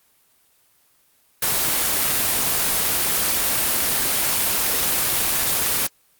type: noise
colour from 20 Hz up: white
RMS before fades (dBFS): -20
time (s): 1.42-5.87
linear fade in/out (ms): 5
effects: white hiss -60 dBFS RMS until 6.19 s + Opus 24 kbps